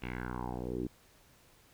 10% pulse tone with low-pass filter sweep, 61.6 Hz, B1, 4 cents flat, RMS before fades -38 dBFS, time 0.02-0.87 s, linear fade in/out 5 ms, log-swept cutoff 2700 to 310 Hz, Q 3.9, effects pink hiss -63 dBFS RMS until 1.73 s

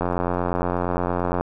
click train, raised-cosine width 1 ms, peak -9 dBFS, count 125, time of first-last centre 0.01-1.41 s, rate 88.6 Hz, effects none

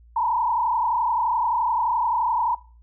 sine tone with frequency modulation, 940 Hz, A#5, 14 cents sharp, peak -19 dBFS, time 0.16-2.55 s, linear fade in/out 5 ms, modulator 31.6 Hz, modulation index 1.9, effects noise-tail reverb RT60 0.4 s tail -21 dB re dry + added 58 Hz sine -48 dBFS peak until 2.82 s

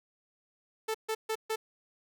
sawtooth tone bursts, 440 Hz, A4, in tune, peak -26 dBFS, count 4, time 0.88-1.56 s, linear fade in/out 10 ms, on 65 ms, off 140 ms, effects none

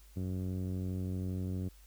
10% pulse tone with low-pass filter, 92.5 Hz, F#2, in tune, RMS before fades -36 dBFS, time 0.16-1.69 s, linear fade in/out 10 ms, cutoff 200 Hz, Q 0.58, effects added 50 Hz sine -55 dBFS peak until 1.86 s + white hiss -64 dBFS RMS until 1.86 s

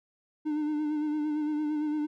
triangle tone with vibrato, 301.8 Hz, D4, 47 cents sharp, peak -25 dBFS, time 0.45-2.07 s, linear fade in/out 20 ms, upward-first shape sine, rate 8.8 Hz, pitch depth 35 cents each way, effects none

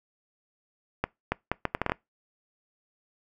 accelerating click train, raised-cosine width 0.5 ms, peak -10 dBFS, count 9, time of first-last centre 1.04-1.92 s, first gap 280 ms, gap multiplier 0.7, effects noise-tail reverb RT60 0.2 s tail -24 dB re dry

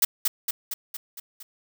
blue noise with echo, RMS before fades -18 dBFS, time 0.02-0.05 s, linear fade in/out 5 ms, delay 230 ms, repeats 6, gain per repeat -4 dB, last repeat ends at 1.43 s, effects none

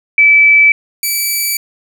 sine / 5% pulse tone pair in turn, 2308 / 2308 Hz, D7 / D7, -31 / -31 cents, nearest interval unison, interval 0 cents, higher neither, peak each -4 dBFS, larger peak neither, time 0.18-0.72 / 1.03-1.57 s, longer neither, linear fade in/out 2 ms, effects none

